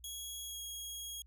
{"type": "tone with pitch glide", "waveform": "15% pulse", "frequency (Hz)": [3322, 3293], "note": ["G#7", "G#7"], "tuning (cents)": [0, -15], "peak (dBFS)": -35, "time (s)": [0.04, 1.22], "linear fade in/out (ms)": 2, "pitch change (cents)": -15, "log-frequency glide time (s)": [0.45, 0.6], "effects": ["added 60 Hz sine -57 dBFS peak until 1.26 s"]}